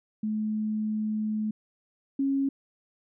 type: tone pair in turn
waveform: sine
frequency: 214.9 / 273.9 Hz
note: A3 / C#4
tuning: -41 / -21 cents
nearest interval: major third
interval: 420 cents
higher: second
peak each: -26 / -23 dBFS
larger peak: second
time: 0.23-1.51 / 2.19-2.49 s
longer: first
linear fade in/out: 5 ms
effects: none